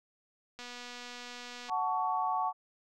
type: click train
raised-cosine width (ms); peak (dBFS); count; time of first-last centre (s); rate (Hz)
0.2; -28; 271; 0.59-1.697; 244
type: chord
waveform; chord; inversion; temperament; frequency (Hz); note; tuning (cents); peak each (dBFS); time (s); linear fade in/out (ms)
sine; F# minor; none; equal with one note detuned; 740 / 880 / 1122.3; F#5 / A5 / C#6; 0 / 0 / +21; -33; 1.68-2.53; 50
effects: none